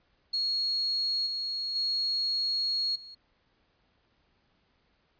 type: tone with level steps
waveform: sine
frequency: 4309 Hz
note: C#8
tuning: 50 cents flat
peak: -26 / -30 / -26 / -44 dBFS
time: 0.33-3.15 s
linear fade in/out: 10 ms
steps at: 1.26 / 1.75 / 2.95 s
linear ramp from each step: 10 ms
effects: pink hiss -70 dBFS RMS until 5.19 s + resampled to 11025 Hz